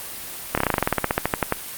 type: slowing click train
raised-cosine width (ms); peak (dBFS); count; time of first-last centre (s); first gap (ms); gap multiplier
0.5; -3; 19; 0.55-1.524; 26; 1.08
effects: white hiss -34 dBFS RMS until 1.77 s + Opus 32 kbps